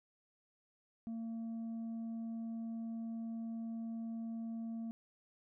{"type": "tone with tanh clipping", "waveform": "sine", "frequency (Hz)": 227.5, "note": "A#3", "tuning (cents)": -42, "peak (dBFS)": -40, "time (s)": [1.07, 4.91], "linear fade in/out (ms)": 0, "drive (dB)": 3, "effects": []}